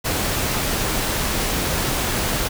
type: noise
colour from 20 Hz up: pink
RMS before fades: -22 dBFS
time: 0.04-2.49 s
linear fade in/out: 20 ms
effects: none